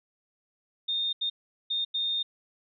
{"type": "tone bursts at uneven times", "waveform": "sine", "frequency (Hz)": 3656, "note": "A#7", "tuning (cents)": -34, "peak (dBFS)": -26, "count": 4, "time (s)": [[0.88, 1.13], [1.21, 1.3], [1.7, 1.85], [1.94, 2.23]], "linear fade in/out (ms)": 10, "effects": []}